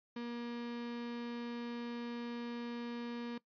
35% pulse tone, 237.7 Hz, A#3, 34 cents sharp, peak -38 dBFS, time 0.16-3.38 s, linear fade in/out 5 ms, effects noise-tail reverb RT60 0.1 s tail -20 dB re dry + resampled to 11025 Hz

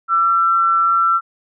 sine tone pair together, 1174.7 / 1350.8 Hz, D6 / E6, 0 / +42 cents, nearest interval major second, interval 242 cents, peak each -23 / -12 dBFS, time 0.08-1.21 s, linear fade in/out 50 ms, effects none

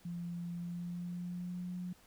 sine tone with pitch glide, 172.7 to 179.72 Hz, F3 to F3, -19 to +50 cents, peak -38 dBFS, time 0.05-1.93 s, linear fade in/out 5 ms, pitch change +69 cents, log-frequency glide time 0.56-1.75 s, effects pink hiss -64 dBFS RMS until 2.06 s

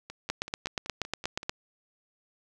two click trains, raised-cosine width 0.2 ms, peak -12 / -23 dBFS, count 11 / 8, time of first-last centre 0.3-1.495 / 0.1-1.431 s, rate 8.37 / 5.26 Hz, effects none

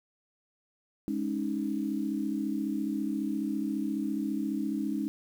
sine chord, Ab suspended fourth, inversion none, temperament just, 207.7 / 276.9 / 311.5 Hz, Ab3 / Db4 / Eb4, 0 / -2 / +2 cents, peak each -33 dBFS, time 1.08-5.08 s, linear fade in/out 0 ms, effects 9-bit

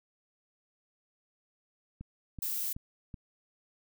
click train, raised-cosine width 5 ms, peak -30 dBFS, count 4, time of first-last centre 2.01-3.142 s, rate 2.65 Hz
violet noise, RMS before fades -34 dBFS, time 2.42-2.73 s, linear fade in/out 5 ms
effects none

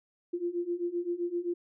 sine beating tone pair, 343.7 / 351.4 Hz, F4 / F4, -28 / +11 cents, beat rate 7.7 Hz, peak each -34 / -32 dBFS, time 0.33-1.54 s, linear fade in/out 10 ms, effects none

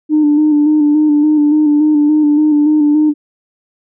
sine tone with vibrato, 300 Hz, D4, 37 cents sharp, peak -6 dBFS, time 0.09-3.14 s, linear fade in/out 50 ms, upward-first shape square, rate 3.5 Hz, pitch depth 30 cents each way, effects tanh soft clip ceiling -3 dBFS

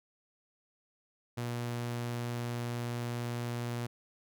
sawtooth tone, 119.7 Hz, A#2, 46 cents sharp, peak -30 dBFS, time 1.37-3.87 s, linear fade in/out 10 ms, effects none

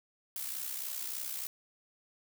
blue noise with amplitude modulation, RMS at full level -36 dBFS, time 0.36-1.47 s, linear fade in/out 2 ms, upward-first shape sine, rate 63.4 Hz, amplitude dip 60%, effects none

